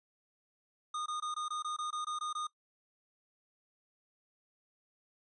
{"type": "tone bursts", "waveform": "square", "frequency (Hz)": 1227, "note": "D#6", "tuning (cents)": -25, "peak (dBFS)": -36, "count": 11, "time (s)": [0.94, 2.47], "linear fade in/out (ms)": 5, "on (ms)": 120, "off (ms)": 21, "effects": ["noise-tail reverb RT60 0.1 s tail -19 dB re dry", "resampled to 22050 Hz"]}